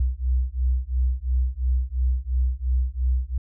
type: beating tone pair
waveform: sine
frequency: 61.74 / 64.64 Hz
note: B1 / C2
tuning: 0 / -20 cents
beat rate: 2.9 Hz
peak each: -23 dBFS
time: 0-3.38 s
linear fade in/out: 5 ms
effects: none